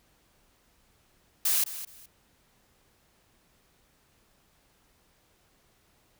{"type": "noise with echo", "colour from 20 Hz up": "blue", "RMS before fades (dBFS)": -25, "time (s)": [1.45, 1.64], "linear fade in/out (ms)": 5, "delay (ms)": 210, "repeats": 2, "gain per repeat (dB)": -13, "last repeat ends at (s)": 2.06, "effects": ["pink hiss -66 dBFS RMS until 6.19 s"]}